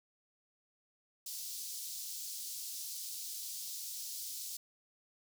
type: high-pass noise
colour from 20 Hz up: pink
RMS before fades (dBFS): -43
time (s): 1.26-4.57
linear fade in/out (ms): 5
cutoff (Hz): 4500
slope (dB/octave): 24
effects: none